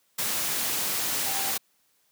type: tone in noise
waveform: sine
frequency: 784 Hz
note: G5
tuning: in tune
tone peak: -36 dBFS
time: 1.26-1.52 s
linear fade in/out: 10 ms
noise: white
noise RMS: -28 dBFS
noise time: 0.18-1.58 s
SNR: -11 dB
effects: white hiss -68 dBFS RMS until 2.11 s + high-pass 100 Hz 12 dB/octave